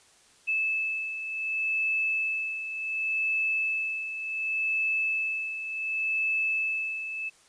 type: beating tone pair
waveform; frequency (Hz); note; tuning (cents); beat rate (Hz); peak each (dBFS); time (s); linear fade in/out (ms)
sine; 2617 / 2617.68; E7 / E7; -13 / -13; 0.68; -34 / -27; 0.47-7.3; 20
effects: white hiss -59 dBFS RMS until 7.48 s + resampled to 22050 Hz